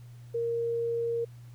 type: tone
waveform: sine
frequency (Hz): 466.2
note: A#4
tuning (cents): 0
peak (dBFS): -27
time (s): 0.34-1.25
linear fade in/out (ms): 10
effects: added 120 Hz sine -45 dBFS peak until 1.54 s + pink hiss -63 dBFS RMS until 1.54 s